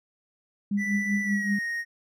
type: tone with tremolo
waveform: sine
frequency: 202.6 Hz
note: G#3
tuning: 43 cents flat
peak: -21 dBFS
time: 0.71-1.59 s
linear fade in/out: 5 ms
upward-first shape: triangle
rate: 5.2 Hz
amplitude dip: 85%
type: tone with pitch glide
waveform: triangle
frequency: 1975.5 to 1864.6 Hz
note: B6 to A#6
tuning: 0 to 0 cents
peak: -26 dBFS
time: 0.77-1.85 s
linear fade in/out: 50 ms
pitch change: -100 cents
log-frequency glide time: 1.23-1.54 s
effects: none